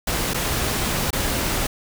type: noise with dropouts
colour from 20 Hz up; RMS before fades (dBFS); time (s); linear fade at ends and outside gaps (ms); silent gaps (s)
pink; -23; 0.07-1.67; 5; 0.336-0.343 / 1.106-1.129
effects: none